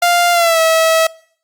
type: tone with pitch glide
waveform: sawtooth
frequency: 698.5 to 648 Hz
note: F5 to E5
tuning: 0 to -30 cents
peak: -6 dBFS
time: 0.02-1.07 s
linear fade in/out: 5 ms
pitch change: -130 cents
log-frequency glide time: 0.32-0.6 s
effects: noise-tail reverb RT60 0.6 s tail -24 dB re dry + Opus 48 kbps